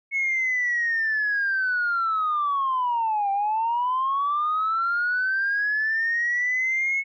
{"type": "linear two-way sweep", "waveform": "sine", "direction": "down then up", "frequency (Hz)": [2200, 784, 2200], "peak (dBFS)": -20, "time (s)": [0.11, 7.04], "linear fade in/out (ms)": 50, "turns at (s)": 3.31, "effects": ["tanh soft clip ceiling -17 dBFS"]}